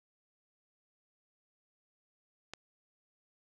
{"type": "click", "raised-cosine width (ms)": 0.2, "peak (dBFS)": -24, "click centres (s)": 2.536, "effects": []}